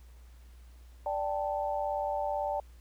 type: chord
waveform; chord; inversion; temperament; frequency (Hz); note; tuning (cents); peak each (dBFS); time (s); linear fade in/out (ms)
sine; D suspended fourth; none; just; 587.3 / 783.1 / 881; D5 / G5 / A5; 0 / -2 / +2; -33 / -34 / -35; 1.06-2.6; 2
effects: added 60 Hz sine -50 dBFS peak until 2.8 s + pink hiss -65 dBFS RMS until 2.8 s